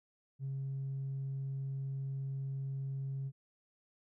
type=tone with tanh clipping; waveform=triangle; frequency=135.8 Hz; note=C#3; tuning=35 cents flat; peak=-36 dBFS; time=0.39-3.32 s; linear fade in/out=50 ms; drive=5 dB; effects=none